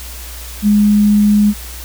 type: tone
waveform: sine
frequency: 207.7 Hz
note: G#3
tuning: in tune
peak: -7 dBFS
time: 0.62-1.54 s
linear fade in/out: 50 ms
effects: added 60 Hz sine -29 dBFS peak until 1.84 s + white hiss -32 dBFS RMS until 1.84 s